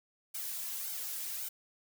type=noise with flanger; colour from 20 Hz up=blue; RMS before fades=-39 dBFS; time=0.34-1.49 s; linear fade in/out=10 ms; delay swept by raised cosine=1.3 to 3.1 ms; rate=1.8 Hz; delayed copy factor=+0.85; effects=none